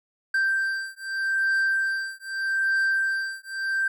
triangle beating tone pair, 1568 / 1568.81 Hz, G6 / G6, 0 / +1 cents, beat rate 0.81 Hz, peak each -24 dBFS, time 0.34-3.88 s, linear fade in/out 5 ms, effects none

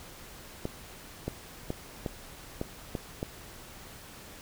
clicks, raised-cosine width 2 ms, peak -18 dBFS, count 7, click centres 0.654 / 1.28 / 1.704 / 2.062 / 2.614 / 2.952 / 3.229 s, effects pink hiss -48 dBFS RMS until 4.41 s

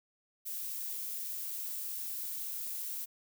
violet noise, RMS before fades -39 dBFS, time 0.45-3.06 s, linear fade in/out 20 ms, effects none

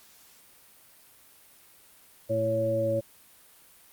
harmonic tone with a mistuned harmonic, 111.5 Hz, A2, 23 cents sharp, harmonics 1 / 2 / 3 / 5, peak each -32 / -37 / -34 / -25 dBFS, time 2.29-3.01 s, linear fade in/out 20 ms, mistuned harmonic 1, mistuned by +19 cents, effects white hiss -56 dBFS RMS until 3.92 s + Opus 48 kbps

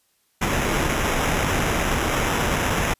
pink noise with sample-and-hold, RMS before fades -22 dBFS, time 0.41-2.94 s, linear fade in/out 10 ms, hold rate 4410 Hz, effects white hiss -66 dBFS RMS until 2.99 s + resampled to 32000 Hz

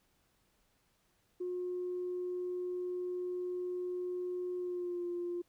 sine tone with pitch glide, 360 to 350 Hz, F#4 to F4, -47 to +4 cents, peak -34 dBFS, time 1.4-5.42 s, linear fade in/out 10 ms, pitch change -49 cents, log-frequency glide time 4.57-5.06 s, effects tanh soft clip ceiling -30 dBFS + pink hiss -74 dBFS RMS until 5.48 s

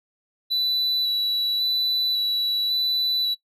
triangle tone with vibrato, 3957 Hz, B7, 3 cents sharp, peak -20 dBFS, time 0.5-3.35 s, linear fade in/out 20 ms, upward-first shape square, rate 0.91 Hz, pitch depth 10 cents each way, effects noise-tail reverb RT60 0.1 s tail -19 dB re dry

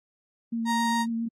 sine tone with vibrato, 229.4 Hz, A#3, 28 cents flat, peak -26 dBFS, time 0.52-1.28 s, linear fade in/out 10 ms, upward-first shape sine, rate 7.4 Hz, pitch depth 16 cents each way
35% pulse tone, 935 Hz, A#5, 5 cents sharp, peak -23 dBFS, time 0.65-1.06 s, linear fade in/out 50 ms
effects low-pass 10000 Hz 12 dB/octave + AAC 32 kbps

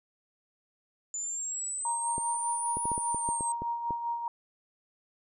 sine linear two-way sweep, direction up then down, 7010 to 9740 to 8240 Hz, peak -32 dBFS, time 1.14-3.52 s, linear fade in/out 2 ms, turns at 2.83 s
sine tone with tremolo, 939 Hz, A#5, 12 cents sharp, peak -28 dBFS, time 1.85-4.28 s, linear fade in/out 2 ms, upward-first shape sine, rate 5 Hz, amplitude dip 50%
clicks, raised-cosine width 2 ms, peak -24 dBFS, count 10, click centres 2.181 / 2.77 / 2.855 / 2.917 / 2.979 / 3.146 / 3.289 / 3.408 / 3.62 / 3.907 s
effects none

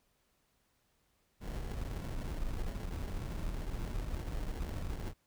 brown noise with sample-and-hold, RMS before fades -38 dBFS, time 1.4-5.14 s, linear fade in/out 50 ms, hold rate 1225 Hz, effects pink hiss -75 dBFS RMS until 5.26 s

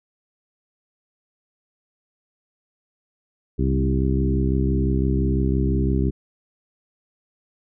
harmonic tone with a mistuned harmonic, 65.9 Hz, C2, 13 cents sharp, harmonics 1 / 2 / 3 / 4 / 5 / 6, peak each -21 / -24 / -26 / -27 / -28 / -29 dBFS, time 3.58-6.11 s, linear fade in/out 20 ms, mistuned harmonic 2, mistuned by +27 cents, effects none

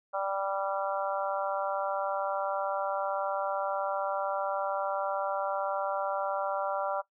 harmonic tone, 195.6 Hz, G3, 4 cents flat, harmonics 3 / 4 / 5 / 6 / 7, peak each -32 / -34 / -38 / -38 / -36 dBFS, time 0.13-7.02 s, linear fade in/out 20 ms, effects noise-tail reverb RT60 0.1 s tail -18 dB re dry

